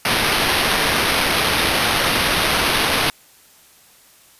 blue noise with sample-and-hold, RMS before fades -18 dBFS, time 0.05-3.1 s, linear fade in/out 2 ms, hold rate 7350 Hz, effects white hiss -50 dBFS RMS until 4.39 s + resampled to 32000 Hz

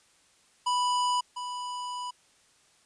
square tone pair in turn, 987.8 / 987.8 Hz, B5 / B5, 0 / 0 cents, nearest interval unison, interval 0 cents, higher neither, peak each -25 / -34 dBFS, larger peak first, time 0.66-1.21 / 1.36-2.11 s, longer second, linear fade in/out 10 ms, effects white hiss -63 dBFS RMS until 2.85 s + resampled to 22050 Hz

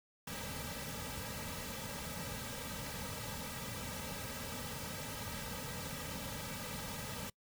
pink noise with comb filter, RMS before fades -43 dBFS, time 0.27-7.3 s, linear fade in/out 5 ms, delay 2.8 ms, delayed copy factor -0.95, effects noise-tail reverb RT60 0.1 s tail -26 dB re dry

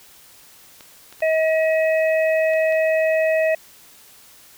clicks, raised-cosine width 0.2 ms, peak -24 dBFS, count 5, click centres 0.808 / 1.126 / 1.205 / 2.535 / 2.724 s
harmonic tone, 637 Hz, D#5, 41 cents sharp, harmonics 1 / 3 / 4, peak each -16 / -26 / -28 dBFS, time 1.22-3.55 s, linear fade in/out 5 ms
effects white hiss -48 dBFS RMS until 4.57 s

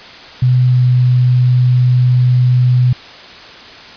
sine tone with pitch glide, 126 to 125.06 Hz, B2 to B2, +35 to +22 cents, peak -7 dBFS, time 0.42-2.93 s, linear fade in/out 5 ms, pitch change -13 cents, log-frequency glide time 0.64-0.85 s, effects white hiss -34 dBFS RMS until 3.96 s + resampled to 11025 Hz

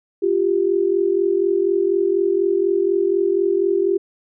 sine tone pair together, 349.7 / 393.8 Hz, F4 / G4, +2 / +8 cents, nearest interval major second, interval 206 cents, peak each -19 / -17 dBFS, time 0.22-3.98 s, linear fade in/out 10 ms, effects none

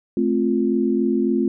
sine chord, F major, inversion first, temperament just, 218.3 / 261.9 / 349.2 Hz, A3 / C4 / F4, -13 / +2 / 0 cents, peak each -21 dBFS, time 0.17-1.48 s, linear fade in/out 2 ms, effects none

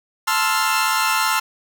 sawtooth chord, F major seventh, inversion first, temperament equal, 880 / 1046.5 / 1318.5 / 1396.9 Hz, A5 / C6 / E6 / F6, 0 / 0 / 0 / 0 cents, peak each -19 dBFS, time 0.27-1.4 s, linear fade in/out 10 ms, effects none

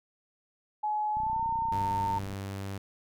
sine tone with pitch glide, 848 to 908.9 Hz, G#5 to A#5, +36 to -44 cents, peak -27 dBFS, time 0.83-2.19 s, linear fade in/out 10 ms, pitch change +120 cents, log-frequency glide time 1.12-1.43 s
click train, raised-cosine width 5 ms, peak -32 dBFS, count 37, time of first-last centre 1.17-2.331 s, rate 31 Hz
sawtooth tone, 98 Hz, G2, in tune, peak -31 dBFS, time 1.72-2.78 s, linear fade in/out 5 ms
effects none

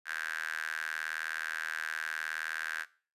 sawtooth tone with high-pass filter, 79.2 Hz, D#2, 31 cents sharp, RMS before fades -37 dBFS, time 0.05-2.86 s, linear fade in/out 50 ms, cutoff 1600 Hz, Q 9.3, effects noise-tail reverb RT60 0.4 s tail -19 dB re dry + resampled to 32000 Hz

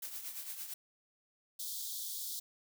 blue noise with tremolo, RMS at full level -41 dBFS, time 0.02-0.74 s, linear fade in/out 5 ms, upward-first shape triangle, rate 8.8 Hz, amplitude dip 65%
white high-pass noise, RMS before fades -41 dBFS, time 1.59-2.4 s, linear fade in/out 10 ms, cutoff 3300 Hz, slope 96 dB/octave
effects none

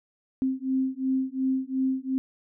sine beating tone pair, 261.6 / 264.4 Hz, C4 / C4, 0 / +18 cents, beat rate 2.8 Hz, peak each -27 dBFS, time 0.42-2.18 s, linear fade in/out 0 ms, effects none

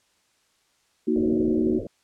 sine chord, D# minor, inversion second, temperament equal, 233.1 / 311.1 / 370 Hz, A#3 / D#4 / F#4, 0 / 0 / 0 cents, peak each -24 dBFS, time 1.07-1.79 s, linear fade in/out 10 ms
white low-pass noise, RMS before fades -33 dBFS, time 1.16-1.87 s, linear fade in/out 2 ms, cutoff 600 Hz, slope 96 dB/octave
effects white hiss -66 dBFS RMS until 2.03 s + low-pass 8000 Hz 12 dB/octave

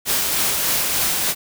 white noise with tremolo, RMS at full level -19 dBFS, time 0.05-1.35 s, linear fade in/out 50 ms, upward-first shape sine, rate 3.3 Hz, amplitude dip 25%, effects none

